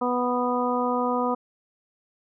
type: harmonic tone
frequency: 246.9 Hz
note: B3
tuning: in tune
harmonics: 1 / 2 / 3 / 4 / 5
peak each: -27 / -27 / -30 / -28 / -30 dBFS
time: 0.01-1.35 s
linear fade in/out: 10 ms
effects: none